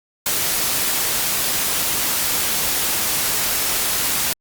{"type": "noise", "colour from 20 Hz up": "white", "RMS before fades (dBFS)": -20, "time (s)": [0.26, 4.33], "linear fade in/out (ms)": 2, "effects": ["Opus 48 kbps"]}